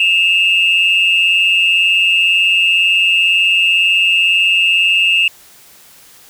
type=tone pair together; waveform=sine; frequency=2618 / 2800 Hz; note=E7 / F7; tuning=-13 / +4 cents; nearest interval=minor second; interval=117 cents; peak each=-11 dBFS; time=0-5.28 s; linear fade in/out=2 ms; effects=tanh soft clip ceiling -3 dBFS + white hiss -43 dBFS RMS until 6.29 s